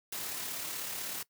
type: noise with amplitude modulation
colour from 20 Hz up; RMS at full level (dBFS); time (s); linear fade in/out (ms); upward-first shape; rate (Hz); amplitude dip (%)
white; -37; 0.12-1.23; 5; sine; 36.1; 30
effects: noise-tail reverb RT60 0.1 s tail -20 dB re dry + high-pass 100 Hz 12 dB/octave